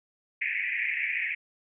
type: band-pass noise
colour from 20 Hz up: white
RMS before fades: -30 dBFS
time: 0.41-1.35 s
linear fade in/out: 10 ms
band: 1800 to 2500 Hz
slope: 96 dB/octave
effects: none